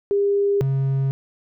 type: tone pair in turn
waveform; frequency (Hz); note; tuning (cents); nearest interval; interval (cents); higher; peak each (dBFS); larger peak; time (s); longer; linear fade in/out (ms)
sine / triangle; 402.4 / 135.49; G4 / C#3; +45 / -39; octave + perfect fifth; 1884; first; -16; neither; 0.11-0.61 / 0.61-1.11; neither; 0
effects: none